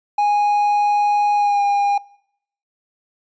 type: tone with pitch glide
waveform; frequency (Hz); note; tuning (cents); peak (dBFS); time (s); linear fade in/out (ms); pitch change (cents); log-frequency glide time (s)
triangle; 826 to 809.5; G#5 to G#5; -10 to -45; -12; 0.18-1.98; 5; -35; 1.36-1.62
effects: noise-tail reverb RT60 0.7 s tail -23 dB re dry + resampled to 16000 Hz